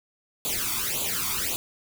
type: noise with flanger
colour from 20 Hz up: white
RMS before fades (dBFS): -28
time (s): 0.45-1.56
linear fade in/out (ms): 0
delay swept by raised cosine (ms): 0.27 to 0.89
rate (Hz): 1.8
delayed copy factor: +0.85
effects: none